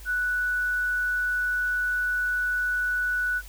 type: tone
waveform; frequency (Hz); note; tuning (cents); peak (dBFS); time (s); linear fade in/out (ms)
sine; 1480; F#6; 0; -23; 0.05-3.42; 50
effects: added 50 Hz sine -41 dBFS peak until 3.48 s + white hiss -49 dBFS RMS until 3.48 s